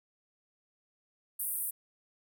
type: band-pass noise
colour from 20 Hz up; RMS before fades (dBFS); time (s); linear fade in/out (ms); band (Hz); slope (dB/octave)
white; -35; 1.39-1.71; 10; 8700 to 16000; 96
effects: none